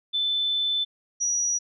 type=tone pair in turn; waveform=sine; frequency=3520 / 5810 Hz; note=A7 / F#8; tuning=0 / -32 cents; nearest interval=major sixth; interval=868 cents; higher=second; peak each=-22 dBFS; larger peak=neither; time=0.13-0.85 / 1.2-1.59 s; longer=first; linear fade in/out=20 ms; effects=none